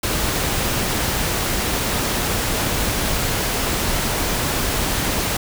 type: noise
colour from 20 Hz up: pink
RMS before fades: -21 dBFS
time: 0.03-5.37 s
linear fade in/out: 5 ms
effects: none